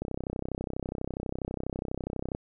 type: click train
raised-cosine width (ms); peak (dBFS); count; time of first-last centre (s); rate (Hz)
2; -19; 76; 0.02-2.349; 32.2
effects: none